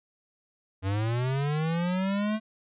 square linear sweep, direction up, 93.1 to 220 Hz, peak -26 dBFS, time 0.82-2.4 s, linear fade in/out 50 ms, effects resampled to 8000 Hz

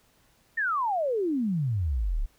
sine exponential sweep, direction down, 1864.7 to 30.81 Hz, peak -24 dBFS, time 0.57-2.26 s, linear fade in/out 10 ms, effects pink hiss -64 dBFS RMS until 2.38 s

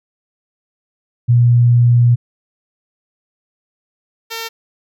sine / 5% pulse tone pair in turn, 120.3 / 454.2 Hz, B2 / A#4, -45 / -45 cents, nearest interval octave + major seventh, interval 2300 cents, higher second, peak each -7 / -12 dBFS, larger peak first, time 1.28-2.16 / 4.3-4.49 s, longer first, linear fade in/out 20 ms, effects none

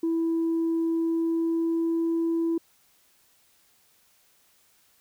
sine tone with pitch glide, 329.6 to 331.7 Hz, E4 to E4, 0 to +11 cents, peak -21 dBFS, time 0.03-2.58 s, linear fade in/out 5 ms, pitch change +11 cents, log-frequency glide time 0.92-2.16 s, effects tanh soft clip ceiling -20 dBFS + white hiss -63 dBFS RMS until 5 s

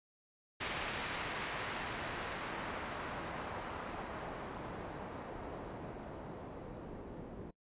white noise with low-pass filter sweep, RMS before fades -43 dBFS, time 0.6-7.51 s, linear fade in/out 10 ms, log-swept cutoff 2700 to 410 Hz, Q 0.77, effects noise-tail reverb RT60 0.1 s tail -22 dB re dry + resampled to 8000 Hz

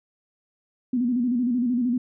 sine tone with vibrato, 244.6 Hz, B3, 16 cents flat, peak -20 dBFS, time 0.93-1.98 s, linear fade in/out 5 ms, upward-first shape square, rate 13 Hz, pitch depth 70 cents each way, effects none

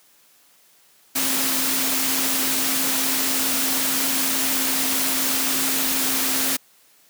sine tone in noise, 265.6 Hz, C4, 26 cents sharp, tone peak -30 dBFS, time 1.15-6.57 s, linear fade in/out 10 ms, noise white, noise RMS -22 dBFS, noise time 1.15-6.57 s, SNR -11 dB, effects white hiss -56 dBFS RMS until 7.09 s + high-pass 150 Hz 12 dB/octave

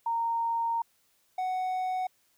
sine / triangle tone pair in turn, 924 / 742.3 Hz, A#5 / F#5, -16 / +5 cents, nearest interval major third, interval 379 cents, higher first, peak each -26 dBFS, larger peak neither, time 0.06-0.82 / 1.38-2.07 s, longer first, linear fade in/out 5 ms, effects white hiss -69 dBFS RMS until 2.37 s

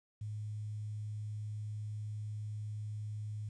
sine tone with quantisation, 105.9 Hz, G#2, 34 cents sharp, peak -38 dBFS, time 0.21-3.49 s, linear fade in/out 5 ms, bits 11, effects resampled to 24000 Hz

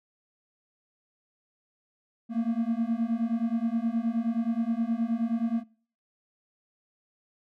triangle beating tone pair, 225.3 / 234.8 Hz, A3 / A#3, +41 / +13 cents, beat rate 9.5 Hz, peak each -26 / -26 dBFS, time 2.29-5.64 s, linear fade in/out 50 ms, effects noise-tail reverb RT60 0.5 s tail -24 dB re dry

